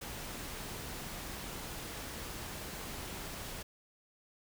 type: noise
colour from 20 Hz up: pink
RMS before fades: -43 dBFS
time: 0.01-3.63 s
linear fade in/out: 10 ms
effects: none